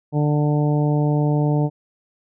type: harmonic tone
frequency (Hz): 148.3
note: D3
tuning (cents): +17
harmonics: 1 / 2 / 3 / 4 / 5 / 6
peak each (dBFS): -17 / -23 / -27 / -29 / -31 / -33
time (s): 0.12-1.7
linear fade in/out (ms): 50
effects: none